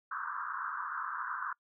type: band-pass noise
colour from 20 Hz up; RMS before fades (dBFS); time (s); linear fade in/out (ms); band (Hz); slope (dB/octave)
pink; -38; 0.11-1.53; 5; 1000 to 1600; 96
effects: noise-tail reverb RT60 0.1 s tail -25 dB re dry